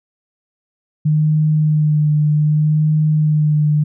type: tone with vibrato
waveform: sine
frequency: 152.2 Hz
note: D#3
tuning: 38 cents flat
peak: -11 dBFS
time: 1.05-3.84 s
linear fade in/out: 10 ms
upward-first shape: sine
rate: 0.65 Hz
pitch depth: 22 cents each way
effects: none